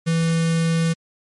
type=tone with notch filter; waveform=square; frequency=164.81 Hz; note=E3; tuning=in tune; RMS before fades=-19 dBFS; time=0.06-0.94 s; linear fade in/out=20 ms; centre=780 Hz; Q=1.1; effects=MP3 48 kbps